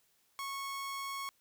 sawtooth tone, 1101 Hz, C#6, 12 cents flat, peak -34 dBFS, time 0.39-1.29 s, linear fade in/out 0 ms, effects white hiss -72 dBFS RMS until 1.4 s

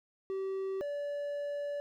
triangle tone pair in turn, 385 / 576.8 Hz, G4 / D5, -31 / -31 cents, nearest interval perfect fifth, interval 700 cents, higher second, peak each -31 / -32 dBFS, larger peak first, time 0.3-0.81 / 0.81-1.8 s, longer second, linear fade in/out 0 ms, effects none

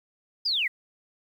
sine linear sweep, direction down, 5090 to 1841 Hz, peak -23 dBFS, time 0.45-0.68 s, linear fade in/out 10 ms, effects 9-bit

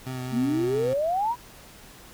25% pulse tone with vibrato, 128.1 Hz, C3, 36 cents flat, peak -27 dBFS, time 0.06-0.94 s, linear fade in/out 10 ms, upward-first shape triangle, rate 4.6 Hz, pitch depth 25 cents each way
sine exponential sweep, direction up, 220.2 to 1000 Hz, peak -22 dBFS, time 0.31-1.36 s, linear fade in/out 50 ms
effects pink hiss -48 dBFS RMS until 2.13 s

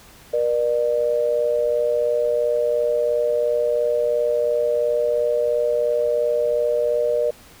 sine tone pair together, 477 / 599.9 Hz, A#4 / D5, +40 / +37 cents, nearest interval major third, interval 397 cents, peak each -20 / -20 dBFS, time 0.33-7.31 s, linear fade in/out 10 ms, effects pink hiss -47 dBFS RMS until 7.6 s

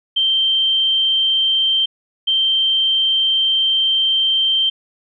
sine tone pair in turn, 3136 / 3136 Hz, G7 / G7, 0 / 0 cents, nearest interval unison, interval 0 cents, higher neither, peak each -13 dBFS, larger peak neither, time 0.16-1.86 / 2.27-4.7 s, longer second, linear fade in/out 10 ms, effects none

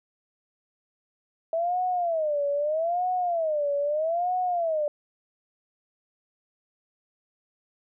sine tone with vibrato, 646 Hz, E5, 35 cents flat, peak -23 dBFS, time 1.53-4.88 s, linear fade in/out 2 ms, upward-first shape sine, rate 0.79 Hz, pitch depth 220 cents each way, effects none

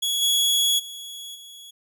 sawtooth tone with level steps, 3355 Hz, G#7, 17 cents sharp, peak -19 / -15 / -32 / -38 dBFS, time 0.02-1.71 s, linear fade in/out 10 ms, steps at 0.21 / 0.78 / 1.34 s, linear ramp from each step 20 ms, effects none

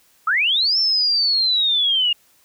sine linear two-way sweep, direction up then down, 1214 to 5400 to 2815 Hz, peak -15 dBFS, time 0.27-2.13 s, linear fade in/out 5 ms, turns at 0.78 s, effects white hiss -57 dBFS RMS until 2.44 s

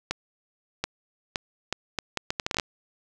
accelerating click train, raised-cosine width 0.2 ms, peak -9 dBFS, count 14, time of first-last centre 0.11-2.598 s, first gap 730 ms, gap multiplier 0.71, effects none

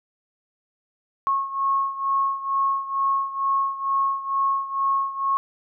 sine beating tone pair, 1092 / 1094.2 Hz, C#6 / C#6, -26 / -23 cents, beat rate 2.2 Hz, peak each -22 / -26 dBFS, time 1.27-5.37 s, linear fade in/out 0 ms, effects none

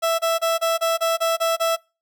30% pulse tone bursts, 661 Hz, E5, 5 cents sharp, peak -15 dBFS, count 9, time 0.02-1.766 s, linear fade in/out 20 ms, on 170 ms, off 27 ms, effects noise-tail reverb RT60 0.3 s tail -26 dB re dry

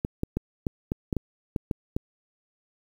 clicks, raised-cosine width 3 ms, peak -13 dBFS, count 10, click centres 0.049 / 0.234 / 0.37 / 0.668 / 0.919 / 1.128 / 1.167 / 1.562 / 1.712 / 1.965 s, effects 8-bit

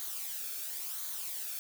blue noise with flanger, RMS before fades -39 dBFS, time 0-1.59 s, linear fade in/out 0 ms, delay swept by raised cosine 0.37 to 1.03 ms, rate 0.95 Hz, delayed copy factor -0.55, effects none

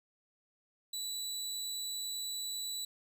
25% pulse tone, 3951 Hz, B7, in tune, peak -33 dBFS, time 0.93-2.85 s, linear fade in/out 5 ms, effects none

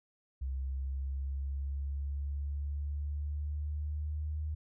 sine linear sweep, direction up, 66 to 76.7 Hz, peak -33 dBFS, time 0.41-4.55 s, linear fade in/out 10 ms, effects none

